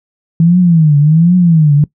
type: tone with vibrato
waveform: sine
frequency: 161.7 Hz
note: E3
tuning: 33 cents flat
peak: -4 dBFS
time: 0.4-1.84 s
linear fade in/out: 2 ms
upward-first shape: triangle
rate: 1.3 Hz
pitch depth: 220 cents each way
effects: noise-tail reverb RT60 0.1 s tail -21 dB re dry